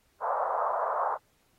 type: band-pass noise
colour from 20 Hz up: white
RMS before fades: -29 dBFS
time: 0.2-1.18 s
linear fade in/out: 50 ms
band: 540 to 1200 Hz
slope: 48 dB/octave
effects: pink hiss -69 dBFS RMS until 1.58 s + AAC 48 kbps